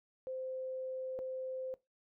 sine tone pair in turn, 519 / 519 Hz, C5 / C5, -14 / -14 cents, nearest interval unison, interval 0 cents, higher neither, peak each -38 / -38 dBFS, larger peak neither, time 0.27-1.19 / 1.19-1.74 s, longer first, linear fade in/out 0 ms, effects noise-tail reverb RT60 0.2 s tail -19 dB re dry

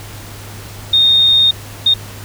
sine tone bursts at uneven times, 3685 Hz, A#7, 21 cents flat, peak -7 dBFS, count 2, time 0.93-1.51 / 1.86-1.94 s, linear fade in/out 5 ms, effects added 102 Hz sine -32 dBFS peak until 2.24 s + pink hiss -34 dBFS RMS until 2.24 s

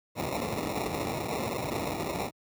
white noise with sample-and-hold, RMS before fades -32 dBFS, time 0.15-2.31 s, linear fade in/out 50 ms, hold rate 1575 Hz, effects high-pass 80 Hz 12 dB/octave

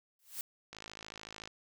blue noise with exponential growth, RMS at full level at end -36 dBFS, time 0.19-0.41 s, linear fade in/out 2 ms, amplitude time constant 46 ms
click train, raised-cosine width 0.2 ms, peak -28 dBFS, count 41, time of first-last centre 0.73-1.475 s, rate 53.7 Hz
effects none

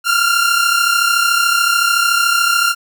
sawtooth tone pair together, 1373 / 1406.7 Hz, F6 / F6, -30 / +12 cents, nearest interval unison, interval 42 cents, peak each -11 dBFS, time 0.04-2.75 s, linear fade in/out 50 ms, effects none

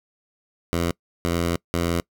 10% pulse tone bursts at uneven times, 85.3 Hz, F2, 40 cents flat, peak -13 dBFS, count 3, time 0.73-0.91 / 1.25-1.56 / 1.74-2 s, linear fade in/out 0 ms, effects noise-tail reverb RT60 0.1 s tail -25 dB re dry

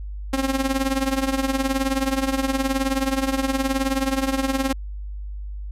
sawtooth tone with tremolo, 268.3 Hz, C4, 44 cents sharp, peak -13 dBFS, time 0.33-4.73 s, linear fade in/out 5 ms, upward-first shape triangle, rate 19 Hz, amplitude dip 85%, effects added 50 Hz sine -29 dBFS peak until 5.71 s + resampled to 32000 Hz

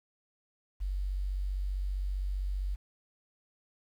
sine tone with quantisation, 47.64 Hz, G1, 49 cents flat, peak -30 dBFS, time 0.8-2.76 s, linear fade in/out 20 ms, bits 10, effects none

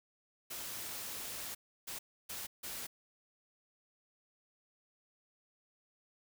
white noise bursts at uneven times, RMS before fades -43 dBFS, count 4, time 0.5-1.55 / 1.87-1.99 / 2.29-2.47 / 2.63-2.87 s, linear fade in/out 10 ms, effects none

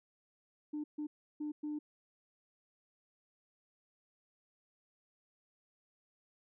sine tone bursts at uneven times, 299.6 Hz, D4, 35 cents sharp, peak -35 dBFS, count 4, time 0.73-0.84 / 0.98-1.07 / 1.4-1.52 / 1.63-1.79 s, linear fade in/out 10 ms, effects tanh soft clip ceiling -33 dBFS

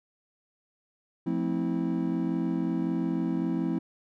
triangle chord, F major seventh, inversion none, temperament equal with one note detuned, 174.61 / 220 / 261.6 / 325.5 Hz, F3 / A3 / C4 / E4, 0 / 0 / 0 / -22 cents, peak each -29 / -32 / -29 / -29 dBFS, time 1.26-3.79 s, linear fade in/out 10 ms, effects none

